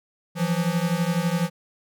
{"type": "beating tone pair", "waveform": "square", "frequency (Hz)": [165.9, 177.9], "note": ["E3", "F3"], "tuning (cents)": [11, 32], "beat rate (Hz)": 12, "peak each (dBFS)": -25, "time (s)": [0.35, 1.5], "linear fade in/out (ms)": 50, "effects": []}